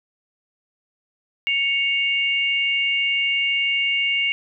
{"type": "tone pair together", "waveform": "sine", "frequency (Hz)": [2217, 2801], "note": ["C#7", "F7"], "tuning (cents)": [0, 4], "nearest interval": "major third", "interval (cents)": 404, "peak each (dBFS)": -21, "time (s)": [1.47, 4.32], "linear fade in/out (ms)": 0, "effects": []}